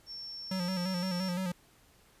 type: tone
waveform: sine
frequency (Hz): 5440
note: F8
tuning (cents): -46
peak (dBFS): -40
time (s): 0.06-1.34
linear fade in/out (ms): 50
type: tone with vibrato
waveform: square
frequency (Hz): 182.5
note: F#3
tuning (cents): -24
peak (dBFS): -32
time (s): 0.51-1.52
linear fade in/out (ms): 5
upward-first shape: square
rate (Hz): 5.8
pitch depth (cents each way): 54
effects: pink hiss -63 dBFS RMS until 2.2 s + resampled to 32000 Hz